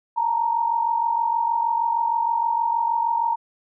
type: tone pair together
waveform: sine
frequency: 889 / 935.4 Hz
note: A5 / A#5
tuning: +18 / +6 cents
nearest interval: minor second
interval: 88 cents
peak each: -25 / -20 dBFS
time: 0.16-3.36 s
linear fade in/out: 20 ms
effects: none